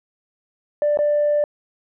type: tone with dropouts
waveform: sine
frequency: 590 Hz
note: D5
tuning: 8 cents sharp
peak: -14 dBFS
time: 0.82-1.44 s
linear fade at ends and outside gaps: 1 ms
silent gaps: 0.973-0.989 s
effects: tanh soft clip ceiling -12 dBFS